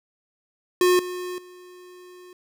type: tone with level steps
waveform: square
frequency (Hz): 361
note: F#4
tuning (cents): -43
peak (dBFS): -16 / -30 / -44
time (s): 0.81-2.33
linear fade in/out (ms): 2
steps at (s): 0.99 / 1.38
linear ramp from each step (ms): 2
effects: none